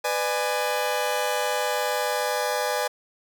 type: chord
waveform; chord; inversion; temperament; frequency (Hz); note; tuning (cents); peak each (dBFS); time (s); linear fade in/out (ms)
sawtooth; G# diminished; first; just; 498.4 / 598 / 830.6; B4 / D5 / G#5; +16 / +31 / 0; -24; 0.04-2.88; 10
effects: none